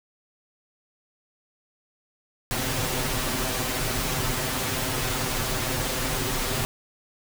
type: noise with comb filter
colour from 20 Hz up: pink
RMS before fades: -27 dBFS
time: 2.51-6.65 s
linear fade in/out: 0 ms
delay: 7.8 ms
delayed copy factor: +0.8
effects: none